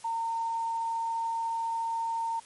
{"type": "tone", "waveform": "sine", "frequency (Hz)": 914, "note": "A#5", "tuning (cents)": -34, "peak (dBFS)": -28, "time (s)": [0.04, 2.4], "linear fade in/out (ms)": 10, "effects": ["white hiss -53 dBFS RMS until 2.45 s", "MP3 48 kbps"]}